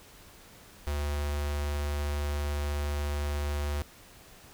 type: tone with notch filter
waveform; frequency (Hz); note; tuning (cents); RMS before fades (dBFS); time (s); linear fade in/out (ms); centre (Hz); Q
square; 73; D2; -10; -31; 0.87-3.82; 0; 170; 0.67
effects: pink hiss -53 dBFS RMS until 4.53 s